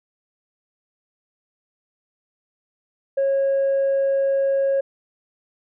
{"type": "tone", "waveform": "sine", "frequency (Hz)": 547, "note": "C#5", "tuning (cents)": -23, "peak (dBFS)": -15, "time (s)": [3.17, 4.81], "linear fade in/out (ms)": 10, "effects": ["tanh soft clip ceiling -15 dBFS"]}